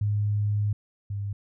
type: tone pair in turn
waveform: sine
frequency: 103.83 / 100.87 Hz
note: G#2 / G2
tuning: 0 / +50 cents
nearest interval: minor second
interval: 50 cents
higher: first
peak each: -22 / -28 dBFS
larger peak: first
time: 0.01-0.73 / 1.1-1.33 s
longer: first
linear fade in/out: 5 ms
effects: none